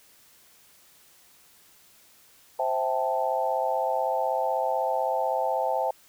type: chord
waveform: sine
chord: A minor seventh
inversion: first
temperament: equal with one note detuned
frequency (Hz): 523.3 / 655.1 / 784 / 880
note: C5 / E5 / G5 / A5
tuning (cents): 0 / -11 / 0 / 0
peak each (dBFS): -29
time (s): 2.59-5.91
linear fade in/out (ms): 5
effects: white hiss -57 dBFS RMS until 6.08 s